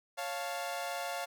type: chord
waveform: sawtooth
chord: Db augmented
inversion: none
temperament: equal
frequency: 554.4 / 698.5 / 880 Hz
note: Db5 / F5 / A5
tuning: 0 / 0 / 0 cents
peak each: -37 / -34 / -39 dBFS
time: 0.17-1.26 s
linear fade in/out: 20 ms
effects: none